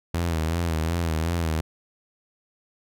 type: tone with vibrato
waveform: sawtooth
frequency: 82.41 Hz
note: E2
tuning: in tune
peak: -19 dBFS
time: 0.14-1.61 s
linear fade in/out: 5 ms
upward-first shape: sine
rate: 2.7 Hz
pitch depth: 79 cents each way
effects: none